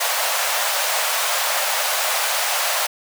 pink high-pass noise, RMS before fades -21 dBFS, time 0-2.87 s, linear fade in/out 10 ms, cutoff 570 Hz, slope 48 dB/octave, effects none

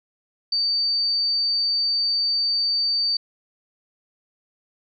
sine tone, 4602 Hz, D8, 36 cents flat, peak -19 dBFS, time 0.52-3.17 s, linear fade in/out 5 ms, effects none

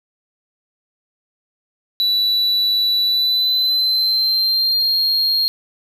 triangle tone with pitch glide, 3951 to 4235 Hz, B7 to C8, 0 to +20 cents, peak -13 dBFS, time 2-5.48 s, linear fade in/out 0 ms, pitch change +120 cents, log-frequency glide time 3.04-5 s, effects none

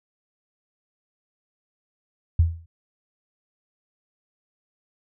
sine tone with exponential decay, 83.1 Hz, E2, 15 cents sharp, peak -11 dBFS, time 2.39-2.66 s, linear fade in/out 5 ms, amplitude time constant 58 ms, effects none

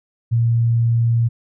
sine tone, 116.54 Hz, A#2, in tune, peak -13 dBFS, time 0.31-1.29 s, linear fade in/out 20 ms, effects none

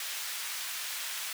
pink high-pass noise, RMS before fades -37 dBFS, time 0-1.33 s, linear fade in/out 2 ms, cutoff 1800 Hz, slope 12 dB/octave, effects none

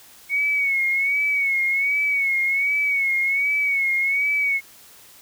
sine tone with vibrato, 2217 Hz, C#7, in tune, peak -18 dBFS, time 0.29-4.61 s, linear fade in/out 50 ms, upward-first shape sine, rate 1.3 Hz, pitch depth 63 cents each way, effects white hiss -48 dBFS RMS until 5.21 s

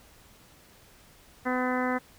harmonic tone, 252.6 Hz, B3, 39 cents sharp, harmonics 1 / 2 / 3 / 4 / 5 / 6 / 7 / 8, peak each -29 / -32 / -34 / -35 / -36 / -37 / -37 / -38 dBFS, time 1.45-1.99 s, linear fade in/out 20 ms, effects pink hiss -56 dBFS RMS until 2.18 s

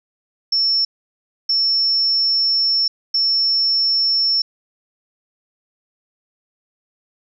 sine tone bursts at uneven times, 5400 Hz, E8, 41 cents sharp, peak -14 dBFS, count 3, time 0.52-0.85 / 1.49-2.88 / 3.14-4.42 s, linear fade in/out 5 ms, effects none

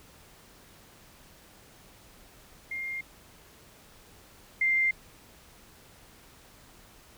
sine tone pair in turn, 2117 / 2096 Hz, C7 / C7, +20 / +2 cents, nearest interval unison, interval 18 cents, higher first, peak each -32 / -22 dBFS, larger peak second, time 2.71-3.01 / 4.61-4.91 s, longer neither, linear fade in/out 5 ms, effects pink hiss -55 dBFS RMS until 7.17 s

